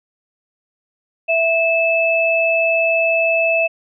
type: tone pair together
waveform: sine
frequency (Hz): 659.3 / 2617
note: E5 / E7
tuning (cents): 0 / -13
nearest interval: 2 octaves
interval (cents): 2387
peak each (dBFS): -16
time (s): 1.28-3.68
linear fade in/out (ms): 20
effects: none